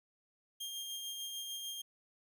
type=tone with tremolo; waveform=sawtooth; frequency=3211 Hz; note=G7; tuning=41 cents sharp; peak=-36 dBFS; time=0.6-1.82 s; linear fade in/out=10 ms; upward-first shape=sine; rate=6.7 Hz; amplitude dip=30%; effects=none